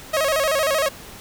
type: tone with vibrato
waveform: sawtooth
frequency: 590 Hz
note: D5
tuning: 8 cents sharp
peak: -14 dBFS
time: 0.13-0.89 s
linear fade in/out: 10 ms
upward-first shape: square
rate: 13 Hz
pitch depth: 120 cents each way
effects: pink hiss -40 dBFS RMS until 1.2 s